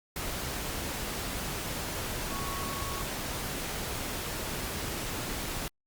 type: tone in noise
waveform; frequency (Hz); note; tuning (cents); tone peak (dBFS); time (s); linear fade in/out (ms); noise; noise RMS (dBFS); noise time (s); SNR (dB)
sine; 1108.7; C#6; 0; -39; 2.31-3.02; 2; pink; -35; 0.16-5.68; -7
effects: Opus 48 kbps